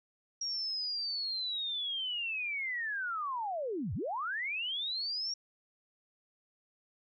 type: linear two-way sweep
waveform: sine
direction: down then up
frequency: 5640 to 73.4 to 5640 Hz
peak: -33 dBFS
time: 0.41-5.34 s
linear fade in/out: 5 ms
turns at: 3.94 s
effects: none